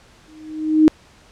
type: tone with exponential growth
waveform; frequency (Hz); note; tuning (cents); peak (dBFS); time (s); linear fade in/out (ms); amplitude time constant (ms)
sine; 311.1; D#4; 0; -5; 0.28-0.88; 0; 130
effects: pink hiss -50 dBFS RMS until 1.31 s + low-pass 7000 Hz 12 dB/octave